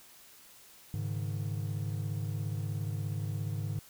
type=chord; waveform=triangle; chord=Ab suspended fourth; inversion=none; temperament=equal; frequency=103.83 / 138.59 / 155.56 Hz; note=Ab2 / Db3 / Eb3; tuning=0 / 0 / 0 cents; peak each=-32 / -37 / -37 dBFS; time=0.94-3.79 s; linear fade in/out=0 ms; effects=white hiss -56 dBFS RMS until 3.89 s